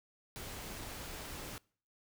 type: noise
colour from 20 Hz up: pink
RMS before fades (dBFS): -45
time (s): 0.36-1.58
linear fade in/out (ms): 0
effects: noise-tail reverb RT60 0.5 s tail -25 dB re dry